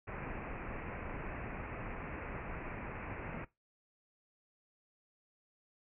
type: low-pass noise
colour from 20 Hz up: pink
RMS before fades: -43 dBFS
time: 0.07-3.45 s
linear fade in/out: 10 ms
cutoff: 2600 Hz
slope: 96 dB/octave
effects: noise-tail reverb RT60 0.2 s tail -20 dB re dry